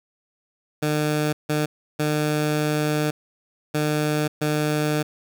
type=tone bursts at uneven times; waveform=15% pulse; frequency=151.1 Hz; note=D3; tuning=50 cents sharp; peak=-14 dBFS; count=5; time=0.82-1.33 / 1.49-1.66 / 1.99-3.11 / 3.74-4.28 / 4.41-5.03 s; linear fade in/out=10 ms; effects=none